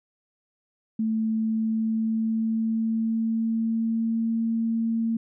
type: tone with pitch glide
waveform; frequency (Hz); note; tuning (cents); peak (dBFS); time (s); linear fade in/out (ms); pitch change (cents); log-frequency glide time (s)
sine; 221 to 227.2; A3 to A#3; +8 to -44; -22; 0.99-5.17; 5; +48; 1.34-4.38
effects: none